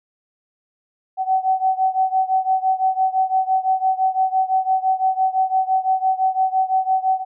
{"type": "beating tone pair", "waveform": "sine", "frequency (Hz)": [755, 760.9], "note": ["F#5", "F#5"], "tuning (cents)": [35, 48], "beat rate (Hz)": 5.9, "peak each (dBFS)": [-18, -20], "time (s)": [1.17, 7.25], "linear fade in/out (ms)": 50, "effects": []}